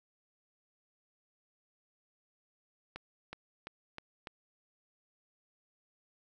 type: accelerating click train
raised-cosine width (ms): 0.3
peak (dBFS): -26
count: 5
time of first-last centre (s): 2.96-4.272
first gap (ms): 370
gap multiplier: 0.92
effects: none